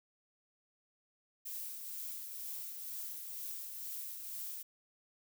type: noise with tremolo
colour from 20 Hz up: violet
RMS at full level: -42 dBFS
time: 1.45-4.63 s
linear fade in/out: 10 ms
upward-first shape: triangle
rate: 2.1 Hz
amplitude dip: 40%
effects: none